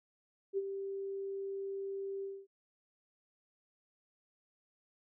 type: tone with ADSR envelope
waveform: sine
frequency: 392 Hz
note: G4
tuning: in tune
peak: -29 dBFS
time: 0.53-2.47 s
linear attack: 45 ms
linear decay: 37 ms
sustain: -8 dB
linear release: 240 ms
effects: none